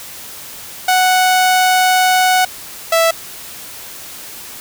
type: tone pair in turn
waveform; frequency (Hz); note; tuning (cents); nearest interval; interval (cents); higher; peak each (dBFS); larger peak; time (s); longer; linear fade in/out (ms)
sawtooth; 740 / 659.3; F#5 / E5; 0 / 0; major second; 200; first; -6; neither; 0.88-2.45 / 2.92-3.11; first; 5
effects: white hiss -32 dBFS RMS until 4.6 s